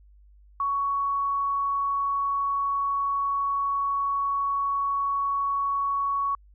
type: tone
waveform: sine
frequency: 1117 Hz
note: C#6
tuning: 13 cents sharp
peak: -23 dBFS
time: 0.6-6.35 s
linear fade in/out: 2 ms
effects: added 50 Hz sine -51 dBFS peak until 6.54 s